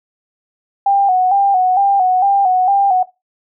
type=tone with vibrato; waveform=sine; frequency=766 Hz; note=G5; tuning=40 cents flat; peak=-9 dBFS; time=0.86-3.03 s; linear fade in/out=5 ms; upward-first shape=square; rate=2.2 Hz; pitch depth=65 cents each way; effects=noise-tail reverb RT60 0.2 s tail -17 dB re dry